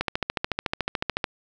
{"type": "click train", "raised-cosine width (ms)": 0.3, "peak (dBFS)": -8, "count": 18, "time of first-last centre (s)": [0.01, 1.242], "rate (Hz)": 13.8, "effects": []}